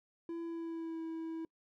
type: tone with pitch glide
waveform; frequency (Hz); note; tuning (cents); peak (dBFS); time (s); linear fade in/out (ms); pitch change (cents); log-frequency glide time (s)
triangle; 335.2 to 325.5; E4 to E4; +29 to -22; -36; 0.29-1.45; 2; -51; 0.41-1.02
effects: noise-tail reverb RT60 0.1 s tail -26 dB re dry